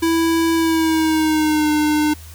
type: tone with pitch glide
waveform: square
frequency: 329.6 to 302.2 Hz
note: E4 to D4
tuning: 0 to +50 cents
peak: -15 dBFS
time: 0.02-2.14 s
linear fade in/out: 10 ms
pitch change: -150 cents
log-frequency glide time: 0.55-1.7 s
effects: added 80 Hz sine -36 dBFS peak until 2.34 s + white hiss -43 dBFS RMS until 2.34 s